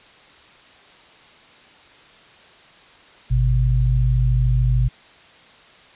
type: tone pair together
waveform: sine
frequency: 52.04 / 125.6 Hz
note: G#1 / B2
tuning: +4 / +30 cents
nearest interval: octave + minor third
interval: 1526 cents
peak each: -17 dBFS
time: 3.3-4.89 s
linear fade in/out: 20 ms
effects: white hiss -48 dBFS RMS until 5.95 s + resampled to 8000 Hz